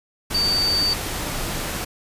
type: tone in noise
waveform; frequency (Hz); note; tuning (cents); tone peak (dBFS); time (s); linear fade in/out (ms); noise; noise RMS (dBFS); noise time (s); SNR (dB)
sine; 4600; D8; -37; -18; 0.34-0.94; 10; pink; -27; 0.3-1.85; +6
effects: resampled to 32000 Hz